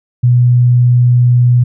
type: tone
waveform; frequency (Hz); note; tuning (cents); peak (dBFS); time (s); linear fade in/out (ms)
sine; 122.7; B2; -11; -5; 0.23-1.64; 10
effects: none